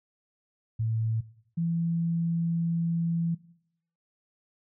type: tone pair in turn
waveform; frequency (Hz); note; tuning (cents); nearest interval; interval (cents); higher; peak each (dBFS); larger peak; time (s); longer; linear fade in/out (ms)
sine; 111.9 / 167.66; A2 / E3; +30 / +30; perfect fifth; 700; second; -25; neither; 0.79-1.21 / 1.57-3.35; second; 10
effects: noise-tail reverb RT60 0.7 s tail -19 dB re dry